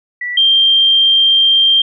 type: tone pair in turn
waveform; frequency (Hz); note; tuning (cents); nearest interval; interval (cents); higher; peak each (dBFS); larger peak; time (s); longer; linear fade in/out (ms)
sine; 1958 / 3174; B6 / G7; -15 / +21; minor sixth; 836; second; -18 / -7; second; 0.21-0.37 / 0.37-1.82; second; 5
effects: none